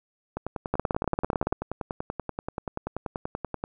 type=two click trains; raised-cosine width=1 ms; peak=-16 / -10 dBFS; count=35 / 15; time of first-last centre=0.37-3.639 / 0.74-1.527 s; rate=10.4 / 17.8 Hz; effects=none